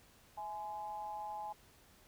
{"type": "tone with amplitude modulation", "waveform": "sine", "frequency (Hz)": 841, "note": "G#5", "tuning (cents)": 22, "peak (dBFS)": -37, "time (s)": [0.37, 1.53], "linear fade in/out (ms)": 10, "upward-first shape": "sine", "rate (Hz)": 187, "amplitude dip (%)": 70, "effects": ["pink hiss -64 dBFS RMS until 2.07 s"]}